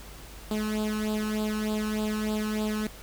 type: tone with flanger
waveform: sawtooth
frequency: 214.1 Hz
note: A3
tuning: 47 cents flat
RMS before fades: -29 dBFS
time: 0.51-2.87 s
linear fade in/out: 2 ms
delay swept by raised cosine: 0.24 to 0.75 ms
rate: 3.3 Hz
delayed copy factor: +0.85
effects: added 50 Hz sine -45 dBFS peak until 3.02 s + pink hiss -47 dBFS RMS until 3.02 s